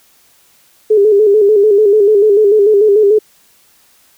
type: tone with vibrato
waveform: sine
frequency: 415.3 Hz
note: G#4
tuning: in tune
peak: -5 dBFS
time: 0.9-3.19 s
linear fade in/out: 10 ms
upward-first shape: square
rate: 6.8 Hz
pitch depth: 63 cents each way
effects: white hiss -50 dBFS RMS until 4.17 s